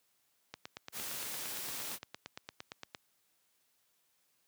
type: click train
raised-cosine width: 0.2 ms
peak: -25 dBFS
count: 22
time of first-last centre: 0.54-2.948 s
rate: 8.72 Hz
type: noise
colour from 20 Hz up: white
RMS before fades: -41 dBFS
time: 0.92-1.99 s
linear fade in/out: 50 ms
effects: white hiss -75 dBFS RMS until 4.47 s + high-pass 80 Hz 12 dB/octave